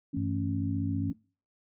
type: harmonic tone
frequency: 55 Hz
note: A1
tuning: in tune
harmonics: 3 / 4 / 5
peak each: -37 / -37 / -32 dBFS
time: 0.13-1.13 s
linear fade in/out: 10 ms
type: tone with vibrato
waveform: sine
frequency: 97.7 Hz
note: G2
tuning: 5 cents flat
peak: -31 dBFS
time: 0.17-1.1 s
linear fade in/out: 0 ms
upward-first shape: square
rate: 6 Hz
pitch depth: 16 cents each way
effects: noise-tail reverb RT60 0.4 s tail -24 dB re dry